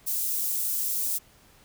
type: high-pass noise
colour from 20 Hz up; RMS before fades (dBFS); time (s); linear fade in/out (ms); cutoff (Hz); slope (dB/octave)
white; -28; 0.06-1.19; 20; 8900; 12
effects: pink hiss -57 dBFS RMS until 1.64 s